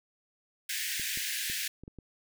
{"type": "high-pass noise", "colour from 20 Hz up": "pink", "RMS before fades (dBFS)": -34, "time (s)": [0.69, 1.68], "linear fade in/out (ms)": 5, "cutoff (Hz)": 1600, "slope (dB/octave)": 96}
{"type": "clicks", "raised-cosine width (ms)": 3, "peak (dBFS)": -32, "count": 6, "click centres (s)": [0.997, 1.174, 1.499, 1.836, 1.879, 1.987]}
{"effects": []}